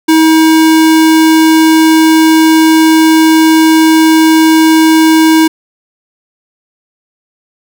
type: tone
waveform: square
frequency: 319.1 Hz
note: D#4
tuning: 44 cents sharp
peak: -4 dBFS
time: 0.08-5.48 s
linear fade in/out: 10 ms
effects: none